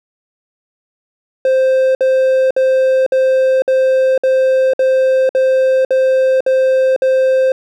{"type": "tone bursts", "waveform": "triangle", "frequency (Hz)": 523.3, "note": "C5", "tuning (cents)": 0, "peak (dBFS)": -7, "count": 11, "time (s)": [1.45, 7.52], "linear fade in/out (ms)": 2, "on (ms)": 500, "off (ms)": 57, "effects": []}